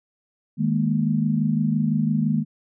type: chord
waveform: sine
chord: D# suspended fourth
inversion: none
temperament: just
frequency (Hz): 155.56 / 207.4 / 233.3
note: D#3 / G#3 / A#3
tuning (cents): 0 / -2 / +2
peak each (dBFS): -23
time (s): 0.57-2.45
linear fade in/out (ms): 50
effects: none